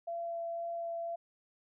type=tone with vibrato; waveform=sine; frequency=677 Hz; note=E5; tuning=46 cents sharp; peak=-35 dBFS; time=0.07-1.16 s; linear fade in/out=10 ms; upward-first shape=sine; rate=2 Hz; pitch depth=8 cents each way; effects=none